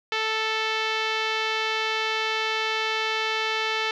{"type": "tone with low-pass filter", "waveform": "5% pulse", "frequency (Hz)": 440, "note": "A4", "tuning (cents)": 0, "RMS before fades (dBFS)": -26, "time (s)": [0.12, 3.91], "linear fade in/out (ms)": 2, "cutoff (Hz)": 3200, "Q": 1, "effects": []}